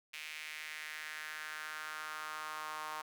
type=tone with high-pass filter sweep; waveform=sawtooth; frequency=154.3 Hz; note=D#3; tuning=14 cents flat; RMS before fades=-44 dBFS; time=0.13-3.02 s; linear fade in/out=10 ms; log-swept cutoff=2400 to 1000 Hz; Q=3.1; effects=none